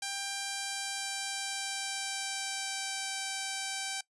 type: tone with pitch glide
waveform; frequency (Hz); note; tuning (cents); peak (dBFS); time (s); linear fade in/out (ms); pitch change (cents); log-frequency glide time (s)
5% pulse; 791 to 778.3; G5 to G5; +15 to -13; -22; 0.02-4.01; 5; -28; 0.35-3.17
effects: noise-tail reverb RT60 0.1 s tail -20 dB re dry + resampled to 24000 Hz